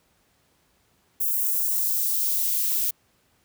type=noise with high-pass filter sweep; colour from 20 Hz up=violet; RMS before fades=-24 dBFS; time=1.2-2.91 s; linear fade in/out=10 ms; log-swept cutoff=10000 to 1800 Hz; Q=0.82; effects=pink hiss -65 dBFS RMS until 3.44 s + high-pass 60 Hz 12 dB/octave